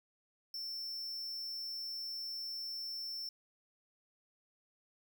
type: tone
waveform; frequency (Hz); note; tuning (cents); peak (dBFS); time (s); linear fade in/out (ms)
square; 5380; E8; +34; -40; 0.54-3.29; 2
effects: none